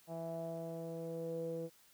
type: tone with low-pass filter sweep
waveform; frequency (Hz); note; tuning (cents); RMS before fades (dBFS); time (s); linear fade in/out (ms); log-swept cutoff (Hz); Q
sawtooth; 165.2; E3; +4; -42; 0.07-1.7; 50; 720 to 460; 7.3
effects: white hiss -66 dBFS RMS until 1.93 s